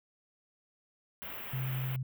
white band-stop noise, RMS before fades -42 dBFS, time 1.22-1.96 s, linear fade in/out 0 ms, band 3100 to 14000 Hz, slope 48 dB/octave
sine tone, 130.2 Hz, C3, 8 cents flat, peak -32 dBFS, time 1.53-2.03 s, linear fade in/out 5 ms
effects none

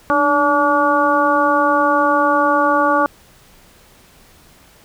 harmonic tone with a mistuned harmonic, 287.3 Hz, D4, 38 cents flat, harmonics 1 / 2 / 3 / 4 / 5, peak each -20 / -18 / -19 / -16 / -20 dBFS, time 0.1-3.06 s, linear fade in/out 0 ms, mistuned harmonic 1, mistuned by +66 cents, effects pink hiss -48 dBFS RMS until 4.84 s

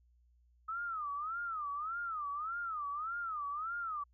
sine tone with vibrato, 1267 Hz, D#6, 31 cents sharp, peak -36 dBFS, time 0.68-4.04 s, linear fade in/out 10 ms, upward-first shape sine, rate 1.7 Hz, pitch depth 190 cents each way, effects added 60 Hz sine -65 dBFS peak until 4.13 s

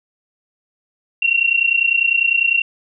sine tone pair together, 2725 / 2755 Hz, F7 / F7, -43 / -24 cents, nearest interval unison, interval 19 cents, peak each -16 dBFS, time 1.22-2.62 s, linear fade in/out 5 ms, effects none

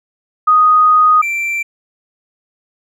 sine / triangle tone pair in turn, 1244.5 / 2349 Hz, D#6 / D7, 0 / 0 cents, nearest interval major seventh, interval 1100 cents, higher second, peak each -6 / -14 dBFS, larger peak first, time 0.47-1.22 / 1.22-1.63 s, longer first, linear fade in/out 10 ms, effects none

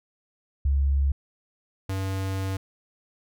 sine / square tone pair in turn, 69.3 / 95.97 Hz, C#2 / G2, 0 / -36 cents, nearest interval tritone, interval 564 cents, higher second, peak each -19 / -27 dBFS, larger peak first, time 0.65-1.12 / 1.89-2.57 s, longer second, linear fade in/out 5 ms, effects none

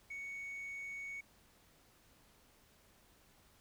sine tone, 2226 Hz, C#7, 7 cents sharp, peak -40 dBFS, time 0.1-1.21 s, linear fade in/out 10 ms, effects tanh soft clip ceiling -41 dBFS + pink hiss -67 dBFS RMS until 3.6 s

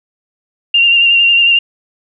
sine tone with vibrato, 2778 Hz, F7, 10 cents flat, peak -6 dBFS, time 0.74-1.59 s, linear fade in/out 5 ms, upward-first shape sine, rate 11 Hz, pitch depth 26 cents each way, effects none

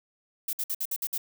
violet noise bursts, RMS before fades -30 dBFS, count 7, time 0.48-1.179 s, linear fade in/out 5 ms, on 51 ms, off 57 ms, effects none

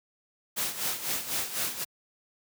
white noise with tremolo, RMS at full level -29 dBFS, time 0.56-1.85 s, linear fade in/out 20 ms, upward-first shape sine, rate 4 Hz, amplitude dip 70%, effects high-pass 100 Hz 12 dB/octave

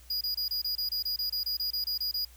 square tone bursts, 4891 Hz, D#8, 31 cents flat, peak -29 dBFS, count 16, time 0.1-2.25 s, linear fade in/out 5 ms, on 110 ms, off 26 ms, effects added 60 Hz sine -52 dBFS peak until 2.36 s + white hiss -58 dBFS RMS until 2.36 s

